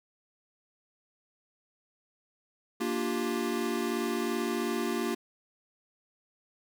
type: chord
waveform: square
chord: G minor seventh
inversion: first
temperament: equal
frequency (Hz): 233.1 / 293.7 / 349.2 / 392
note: Bb3 / D4 / F4 / G4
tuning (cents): 0 / 0 / 0 / 0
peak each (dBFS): -34 / -38 / -34 / -36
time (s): 2.8-5.15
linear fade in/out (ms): 10
effects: none